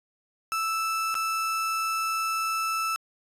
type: tone with dropouts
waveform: 35% pulse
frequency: 1318.5 Hz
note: E6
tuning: in tune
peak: -24 dBFS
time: 0.52-2.96 s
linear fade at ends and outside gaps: 0 ms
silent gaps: 1.143-1.152 s
effects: resampled to 32000 Hz